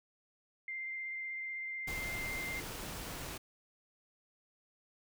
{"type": "tone with vibrato", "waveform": "sine", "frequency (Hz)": 2093, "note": "C7", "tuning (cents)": 0, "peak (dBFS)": -38, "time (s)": [0.68, 2.6], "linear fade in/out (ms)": 2, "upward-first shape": "triangle", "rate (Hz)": 16, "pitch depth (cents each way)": 14}
{"type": "noise", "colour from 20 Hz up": "pink", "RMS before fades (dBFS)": -43, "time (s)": [1.87, 3.38], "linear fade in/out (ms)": 10}
{"effects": []}